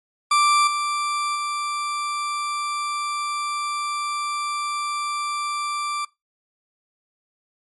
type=tone with level steps; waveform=40% pulse; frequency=1174.7 Hz; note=D6; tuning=in tune; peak=-14 / -21 / -23 dBFS; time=0.31-6.05 s; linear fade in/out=5 ms; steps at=0.67 / 1.35 s; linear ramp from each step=5 ms; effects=noise-tail reverb RT60 0.2 s tail -21 dB re dry + MP3 48 kbps